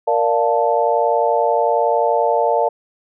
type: chord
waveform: sine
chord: Bb major seventh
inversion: none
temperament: equal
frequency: 466.2 / 587.3 / 698.5 / 880 Hz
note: Bb4 / D5 / F5 / A5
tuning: 0 / 0 / 0 / 0 cents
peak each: -19 dBFS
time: 0.07-2.69 s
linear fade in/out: 10 ms
effects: none